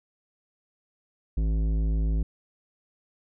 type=tone with tanh clipping; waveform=sine; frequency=53.7 Hz; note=A1; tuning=41 cents flat; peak=-24 dBFS; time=1.37-2.23 s; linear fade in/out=5 ms; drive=13 dB; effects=none